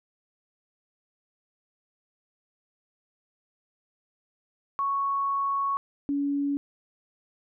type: tone pair in turn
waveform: sine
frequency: 1108.7 / 283.3 Hz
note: C#6 / C#4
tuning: 0 / +38 cents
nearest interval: 2 octaves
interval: 2362 cents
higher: first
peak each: -24 / -24 dBFS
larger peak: neither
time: 4.79-5.77 / 6.09-6.57 s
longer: first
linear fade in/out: 0 ms
effects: none